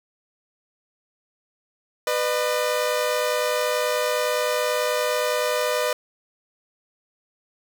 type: tone pair together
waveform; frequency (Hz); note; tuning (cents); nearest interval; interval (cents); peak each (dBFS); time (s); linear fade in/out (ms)
sawtooth; 496 / 605.5; B4 / D#5; +7 / -47; minor third; 346; -20; 2.07-5.93; 2
effects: none